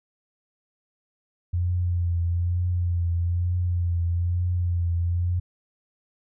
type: tone with vibrato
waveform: sine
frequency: 87.31 Hz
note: F2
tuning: in tune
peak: -21 dBFS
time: 1.53-5.4 s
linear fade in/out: 10 ms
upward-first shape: triangle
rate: 1.1 Hz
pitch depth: 42 cents each way
effects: none